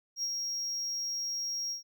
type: tone with ADSR envelope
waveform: triangle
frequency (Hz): 5600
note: F8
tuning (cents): +4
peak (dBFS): -28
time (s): 0.16-1.83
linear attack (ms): 71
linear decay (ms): 45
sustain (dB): -3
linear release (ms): 120
effects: none